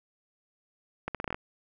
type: accelerating click train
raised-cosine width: 0.5 ms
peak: -17 dBFS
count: 8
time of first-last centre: 1.08-1.345 s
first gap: 67 ms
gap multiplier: 0.8
effects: none